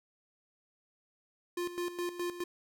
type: tone with tremolo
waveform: square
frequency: 350.9 Hz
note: F4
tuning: 8 cents sharp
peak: -33 dBFS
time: 1.57-2.44 s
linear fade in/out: 5 ms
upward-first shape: square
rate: 4.8 Hz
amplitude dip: 70%
effects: none